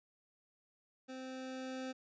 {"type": "tone with level ramp", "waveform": "25% pulse", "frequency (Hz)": 260, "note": "C4", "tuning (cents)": -11, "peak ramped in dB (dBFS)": [-41, -36], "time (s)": [1.08, 1.93], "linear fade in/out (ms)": 20, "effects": ["resampled to 16000 Hz"]}